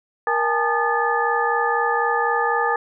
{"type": "tone cluster", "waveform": "sine", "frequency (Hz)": [470.7, 817, 881, 1222, 1733], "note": ["A#4", "G#5", "A5", "D#6", "A6"], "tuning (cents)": [17, -29, 2, -32, -27], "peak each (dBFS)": -24, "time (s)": [0.27, 2.76], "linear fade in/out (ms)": 2, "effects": []}